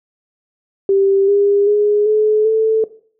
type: tone with pitch steps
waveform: sine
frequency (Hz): 392 / 403.7 / 415.8 / 428.2 / 441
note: G4 / G#4 / G#4 / A4 / A4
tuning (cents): 0 / -49 / +2 / -47 / +4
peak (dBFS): -10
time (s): 0.89-2.84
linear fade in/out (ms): 2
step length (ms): 390
effects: noise-tail reverb RT60 0.5 s tail -17 dB re dry